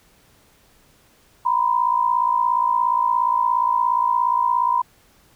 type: tone pair together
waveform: sine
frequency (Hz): 956.9 / 1014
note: A#5 / B5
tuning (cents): +45 / +45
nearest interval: minor second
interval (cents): 100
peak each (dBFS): -19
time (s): 1.45-4.82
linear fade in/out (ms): 10
effects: pink hiss -56 dBFS RMS until 5.35 s